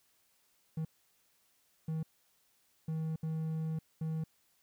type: tone bursts at uneven times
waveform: triangle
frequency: 159.2 Hz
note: D#3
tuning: 40 cents sharp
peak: -31 dBFS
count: 5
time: 0.77-0.85 / 1.88-2.03 / 2.88-3.16 / 3.23-3.79 / 4.01-4.24 s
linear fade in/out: 5 ms
effects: white hiss -72 dBFS RMS until 4.62 s